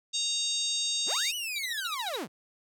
harmonic tone, 929 Hz, A#5, 6 cents flat, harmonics 3 / 4 / 5 / 6 / 7 / 8 / 9, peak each -41 / -30 / -35 / -41 / -35 / -40 / -40 dBFS, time 0.13-1.32 s, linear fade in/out 20 ms
sawtooth linear two-way sweep, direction up then down, 119 to 3000 to 119 Hz, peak -29 dBFS, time 1.06-2.28 s, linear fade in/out 50 ms, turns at 1.35 s
triangle tone bursts, 3845 Hz, B7, 47 cents flat, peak -30 dBFS, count 9, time 1.56-2.161 s, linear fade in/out 2 ms, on 25 ms, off 47 ms
effects none

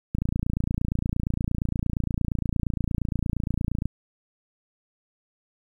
click train, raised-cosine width 5 ms, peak -13 dBFS, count 107, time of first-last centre 0.15-3.856 s, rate 28.6 Hz, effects 9-bit

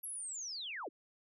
sine linear sweep, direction down, 11490 to 227.5 Hz, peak -40 dBFS, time 0.03-0.89 s, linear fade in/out 10 ms, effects none

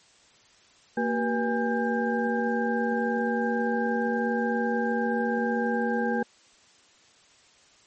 sine tone cluster, 230 / 382 / 482.9 / 819 / 1589 Hz, A#3 / G4 / B4 / G#5 / G6, -23 / -45 / -39 / -24 / +23 cents, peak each -27 / -34 / -29 / -31 / -32 dBFS, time 0.97-6.23 s, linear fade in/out 5 ms, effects white hiss -58 dBFS RMS until 7.86 s + MP3 32 kbps

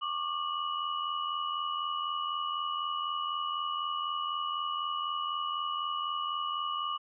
sine tone cluster, 1108 / 1192 / 2928 Hz, C#6 / D6 / F#7, -1 / +25 / -19 cents, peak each -37 / -33 / -38 dBFS, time 0.01-6.98 s, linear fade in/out 20 ms, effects none

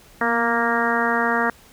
harmonic tone with a mistuned harmonic, 233.1 Hz, A#3, in tune, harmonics 1 / 2 / 3 / 4 / 5 / 6 / 7 / 8, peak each -26 / -26 / -26 / -26 / -26 / -26 / -26 / -26 dBFS, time 0.21-1.5 s, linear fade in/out 2 ms, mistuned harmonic 1, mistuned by +28 cents, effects pink hiss -50 dBFS RMS until 1.72 s

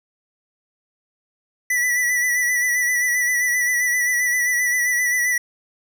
square tone with vibrato, 1964 Hz, B6, 10 cents flat, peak -18 dBFS, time 1.7-5.38 s, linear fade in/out 5 ms, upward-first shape sine, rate 7.6 Hz, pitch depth 37 cents each way, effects none

